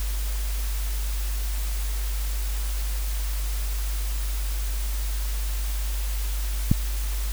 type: click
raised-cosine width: 5 ms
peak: -4 dBFS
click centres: 6.715 s
effects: added 50 Hz sine -24 dBFS peak until 7.32 s + white hiss -37 dBFS RMS until 7.32 s